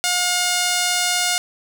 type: tone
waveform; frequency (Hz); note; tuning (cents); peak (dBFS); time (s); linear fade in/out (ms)
5% pulse; 716; F5; +43; -6; 0.04-1.38; 0
effects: none